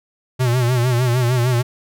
square tone with vibrato, 123.47 Hz, B2, in tune, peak -15 dBFS, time 0.39-1.63 s, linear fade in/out 20 ms, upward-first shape sine, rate 6.6 Hz, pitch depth 83 cents each way, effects none

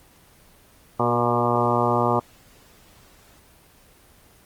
harmonic tone with a mistuned harmonic, 120 Hz, B2, 49 cents flat, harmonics 1 / 2 / 3 / 4 / 5 / 6 / 7 / 8 / 9 / 10, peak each -27 / -27 / -27 / -27 / -27 / -27 / -27 / -27 / -27 / -27 dBFS, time 0.99-2.2 s, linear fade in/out 10 ms, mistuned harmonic 3, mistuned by +18 cents, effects pink hiss -53 dBFS RMS until 4.45 s + Opus 24 kbps

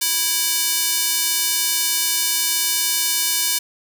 square tone with high-pass filter, 329.6 Hz, E4, in tune, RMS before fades -20 dBFS, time 0.01-3.59 s, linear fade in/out 10 ms, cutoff 4600 Hz, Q 0.57, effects none

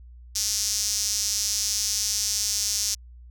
sawtooth tone with high-pass filter, 207.7 Hz, G#3, in tune, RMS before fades -26 dBFS, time 0.35-2.95 s, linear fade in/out 10 ms, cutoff 5700 Hz, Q 3.7, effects added 60 Hz sine -43 dBFS peak until 3.3 s

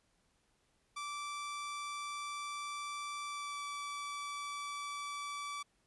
sawtooth tone with pitch glide, 1166 to 1155.3 Hz, D6 to D6, -13 to -29 cents, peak -36 dBFS, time 0.96-5.63 s, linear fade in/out 10 ms, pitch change -16 cents, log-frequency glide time 3.25-3.62 s, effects pink hiss -75 dBFS RMS until 5.86 s + resampled to 24000 Hz

